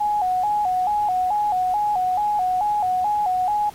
sine tone with vibrato, 784 Hz, G5, in tune, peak -18 dBFS, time 0-3.7 s, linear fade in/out 10 ms, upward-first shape square, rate 2.3 Hz, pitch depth 110 cents each way, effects pink hiss -46 dBFS RMS until 3.74 s + AAC 48 kbps

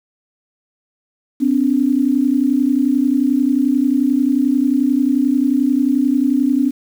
sine tone pair together, 255.2 / 286.5 Hz, C4 / D4, -43 / -43 cents, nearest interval major second, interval 200 cents, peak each -15 dBFS, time 1.4-6.71 s, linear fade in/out 20 ms, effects 7-bit

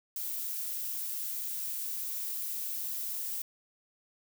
violet noise, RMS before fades -36 dBFS, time 0.16-3.42 s, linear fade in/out 2 ms, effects none

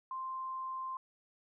sine tone, 1046.5 Hz, C6, in tune, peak -37 dBFS, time 0.11-0.97 s, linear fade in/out 2 ms, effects none

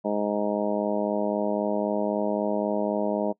harmonic tone, 103.83 Hz, G#2, in tune, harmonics 2 / 3 / 4 / 5 / 6 / 7 / 8 / 9, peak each -29 / -32 / -32 / -32 / -28 / -38 / -38 / -36 dBFS, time 0.04-3.33 s, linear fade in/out 20 ms, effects noise-tail reverb RT60 0.1 s tail -23 dB re dry

